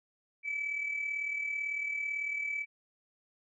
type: tone pair together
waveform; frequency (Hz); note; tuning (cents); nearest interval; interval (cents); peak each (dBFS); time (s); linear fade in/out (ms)
sine; 2266 / 2304; C#7 / D7; +37 / -34; unison; 29; -40 / -32; 0.43-2.66; 50
effects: tanh soft clip ceiling -26 dBFS